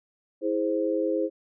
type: chord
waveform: sine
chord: E augmented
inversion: none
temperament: equal with one note detuned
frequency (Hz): 325.7 / 415.3 / 523.3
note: E4 / G#4 / B#4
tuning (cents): -21 / 0 / 0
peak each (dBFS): -27 / -29 / -27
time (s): 0.41-1.3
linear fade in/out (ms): 50
effects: none